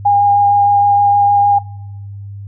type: tone with vibrato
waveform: sine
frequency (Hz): 812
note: G#5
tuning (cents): -39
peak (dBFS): -7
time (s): 0.05-1.59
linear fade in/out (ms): 10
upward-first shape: sine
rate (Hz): 6.5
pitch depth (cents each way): 9
effects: noise-tail reverb RT60 1.0 s tail -21 dB re dry + added 100 Hz sine -26 dBFS peak until 2.47 s